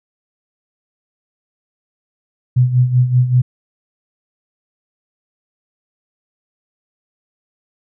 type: tone with tremolo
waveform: sine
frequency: 125.4 Hz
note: B2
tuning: 27 cents sharp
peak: -7 dBFS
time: 2.56-3.42 s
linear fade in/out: 10 ms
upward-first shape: sine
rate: 5.2 Hz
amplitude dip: 70%
effects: none